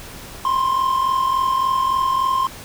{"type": "tone pair together", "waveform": "triangle", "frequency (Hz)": [1017, 1060.5], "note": ["C6", "C6"], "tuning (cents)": [-50, 23], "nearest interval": "minor second", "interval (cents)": 73, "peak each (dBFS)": [-22, -15], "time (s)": [0.45, 2.47], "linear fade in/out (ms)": 2, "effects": ["pink hiss -37 dBFS RMS until 2.64 s"]}